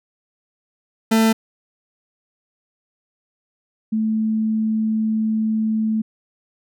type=tone pair in turn; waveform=40% pulse / sine; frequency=222.7 / 219 Hz; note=A3 / A3; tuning=+21 / -8 cents; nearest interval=unison; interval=29 cents; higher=first; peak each=-12 / -17 dBFS; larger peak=first; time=1.11-1.33 / 3.92-6.02 s; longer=second; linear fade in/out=10 ms; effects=none